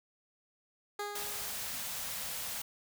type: tone with exponential decay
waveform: 15% pulse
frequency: 411.4 Hz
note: G#4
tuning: 16 cents flat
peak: -28 dBFS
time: 0.99-1.91 s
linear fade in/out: 5 ms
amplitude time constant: 200 ms
type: band-stop noise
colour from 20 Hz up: white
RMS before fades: -39 dBFS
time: 1.15-2.62 s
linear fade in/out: 5 ms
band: 270 to 460 Hz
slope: 96 dB/octave
effects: none